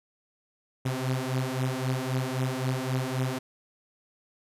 sawtooth beating tone pair, 127.9 / 131.7 Hz, C3 / C3, -39 / +12 cents, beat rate 3.8 Hz, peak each -26 dBFS, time 0.85-3.39 s, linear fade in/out 10 ms, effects resampled to 32000 Hz

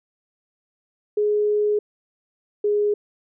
sine tone pair in turn, 418.4 / 414.8 Hz, G#4 / G#4, +13 / -2 cents, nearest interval unison, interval 15 cents, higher first, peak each -17 dBFS, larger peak neither, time 1.17-1.79 / 2.64-2.94 s, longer first, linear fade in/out 5 ms, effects none

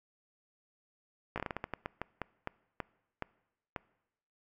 slowing click train, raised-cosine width 0.5 ms, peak -20 dBFS, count 16, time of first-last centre 1.36-3.762 s, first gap 17 ms, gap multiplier 1.28, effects noise-tail reverb RT60 0.9 s tail -23 dB re dry

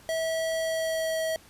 square tone with pitch glide, 649 to 643 Hz, E5 to E5, -27 to -43 cents, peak -27 dBFS, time 0.09-1.36 s, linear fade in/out 0 ms, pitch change -16 cents, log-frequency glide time 0.57-1.24 s, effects pink hiss -54 dBFS RMS until 1.49 s + resampled to 32000 Hz

